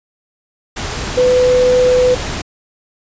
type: tone in noise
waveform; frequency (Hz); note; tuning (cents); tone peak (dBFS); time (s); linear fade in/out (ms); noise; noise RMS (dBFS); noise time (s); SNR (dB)
sine; 501; B4; +25; -8; 1.17-2.15; 10; pink; -22; 0.76-2.42; +11
effects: resampled to 16000 Hz